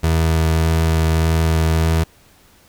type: tone with vibrato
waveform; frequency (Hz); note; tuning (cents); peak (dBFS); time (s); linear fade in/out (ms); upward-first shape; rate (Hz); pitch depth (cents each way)
30% pulse; 80.9; E2; -32; -11; 0.03-2.04; 10; triangle; 1.7; 12
effects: pink hiss -51 dBFS RMS until 2.68 s